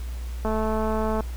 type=click train; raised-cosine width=1 ms; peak=-14 dBFS; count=166; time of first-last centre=0.45-1.207 s; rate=218 Hz; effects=added 60 Hz sine -29 dBFS peak until 1.36 s + pink hiss -47 dBFS RMS until 1.36 s